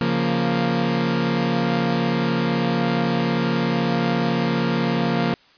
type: chord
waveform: sawtooth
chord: Bb minor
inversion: first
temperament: equal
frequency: 138.59 / 174.61 / 233.1 Hz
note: Db3 / F3 / Bb3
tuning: 0 / 0 / 0 cents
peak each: -22 / -19 / -18 dBFS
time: 0.01-5.34 s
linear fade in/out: 0 ms
effects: white hiss -54 dBFS RMS until 5.57 s + resampled to 11025 Hz